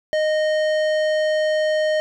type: tone with tanh clipping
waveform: sine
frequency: 618 Hz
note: D#5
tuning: 12 cents flat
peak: -19 dBFS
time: 0.13-2 s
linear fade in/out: 0 ms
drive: 15 dB
effects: none